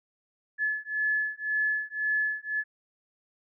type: beating tone pair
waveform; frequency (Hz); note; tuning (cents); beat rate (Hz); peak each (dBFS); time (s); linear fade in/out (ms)
sine; 1717 / 1718.9; A6 / A6; -43 / -41; 1.9; -29; 0.58-2.64; 50
effects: none